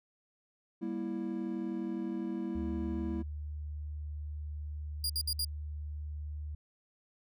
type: chord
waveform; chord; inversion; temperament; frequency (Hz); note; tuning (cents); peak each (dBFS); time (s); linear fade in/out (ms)
triangle; E diminished; first; just; 197.78 / 237.3 / 329.6; G3 / Bb3 / E4; +16 / +31 / 0; -37 / -37 / -35; 0.81-3.23; 20
type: tone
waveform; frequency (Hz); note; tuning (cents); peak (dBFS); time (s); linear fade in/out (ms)
sine; 74.8; D2; +32; -37; 2.55-6.55; 5
type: tone bursts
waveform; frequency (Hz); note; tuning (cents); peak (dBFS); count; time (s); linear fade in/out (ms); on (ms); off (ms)
sawtooth; 4828; D8; +47; -28; 4; 5.04-5.447; 2; 56; 61
effects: none